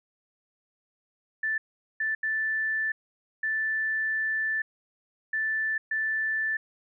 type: tone bursts at uneven times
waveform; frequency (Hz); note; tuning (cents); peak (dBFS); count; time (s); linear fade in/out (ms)
sine; 1760; A6; 0; -25; 6; 1.43-1.58 / 2-2.15 / 2.23-2.92 / 3.43-4.62 / 5.33-5.78 / 5.91-6.57; 5
effects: none